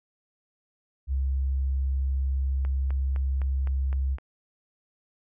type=tone; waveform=sine; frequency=67 Hz; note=C2; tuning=42 cents sharp; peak=-23 dBFS; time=1.07-4.18 s; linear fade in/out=50 ms
type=click train; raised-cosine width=0.5 ms; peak=-27 dBFS; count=7; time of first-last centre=2.65-4.185 s; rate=3.91 Hz
effects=none